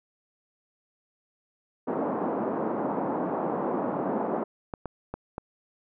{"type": "band-pass noise", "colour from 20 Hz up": "pink", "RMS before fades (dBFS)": -29, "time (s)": [1.87, 4.44], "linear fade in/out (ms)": 10, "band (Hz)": [210, 1000], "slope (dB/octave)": 24}
{"type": "clicks", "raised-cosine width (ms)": 1, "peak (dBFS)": -19, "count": 4, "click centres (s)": [4.738, 4.857, 5.14, 5.381]}
{"effects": []}